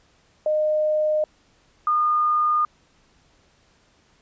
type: tone pair in turn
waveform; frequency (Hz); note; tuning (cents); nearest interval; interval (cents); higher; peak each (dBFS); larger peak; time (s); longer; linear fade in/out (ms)
sine; 613 / 1219.3; D#5 / D#6; -26 / -35; octave; 1191; second; -18 / -17; second; 0.46-1.24 / 1.87-2.65; neither; 2
effects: pink hiss -60 dBFS RMS until 4.21 s + resampled to 16000 Hz